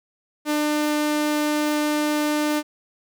sawtooth tone, 299.6 Hz, D4, 35 cents sharp, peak -16 dBFS, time 0.45-2.63 s, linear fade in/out 50 ms, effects none

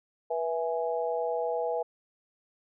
sine chord, E major, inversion second, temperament equal with one note detuned, 488.2 / 659.3 / 830.6 Hz, B4 / E5 / G#5, -20 / 0 / 0 cents, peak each -30 / -32 / -34 dBFS, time 0.3-1.83 s, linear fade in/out 10 ms, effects none

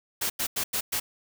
white noise bursts at uneven times, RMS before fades -28 dBFS, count 5, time 0.21-0.3 / 0.39-0.47 / 0.56-0.64 / 0.73-0.81 / 0.92-1 s, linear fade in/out 10 ms, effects none

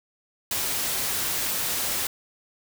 white noise, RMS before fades -27 dBFS, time 0.51-2.07 s, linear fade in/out 2 ms, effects none

